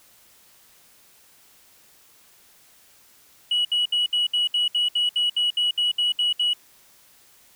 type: tone bursts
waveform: sine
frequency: 2927 Hz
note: F#7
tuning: 19 cents flat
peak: -17 dBFS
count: 15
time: 3.51-6.534 s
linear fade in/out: 5 ms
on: 140 ms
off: 66 ms
effects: tanh soft clip ceiling -16 dBFS + white hiss -55 dBFS RMS until 7.55 s